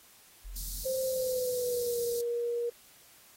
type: tone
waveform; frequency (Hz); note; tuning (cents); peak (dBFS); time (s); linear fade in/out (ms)
sine; 43.59; F1; -3; -39; 0.44-0.85; 20
type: band-stop noise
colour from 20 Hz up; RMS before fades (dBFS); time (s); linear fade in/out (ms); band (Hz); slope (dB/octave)
white; -40; 0.56-2.21; 2; 250 to 4000; 48
type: tone with pitch glide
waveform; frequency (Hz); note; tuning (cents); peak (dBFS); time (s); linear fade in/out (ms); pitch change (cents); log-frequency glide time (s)
sine; 523.3 to 474.4; C5 to A#4; 0 to +30; -29; 0.85-2.7; 10; -170; 1.05-2
effects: white hiss -58 dBFS RMS until 3.36 s + AAC 48 kbps